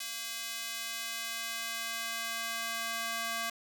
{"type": "tone with high-pass filter sweep", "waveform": "square", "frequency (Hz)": 229, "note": "A#3", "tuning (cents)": -31, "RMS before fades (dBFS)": -37, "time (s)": [0, 3.5], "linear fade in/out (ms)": 5, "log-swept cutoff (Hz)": [3000, 1100], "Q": 0.74, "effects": ["10-bit"]}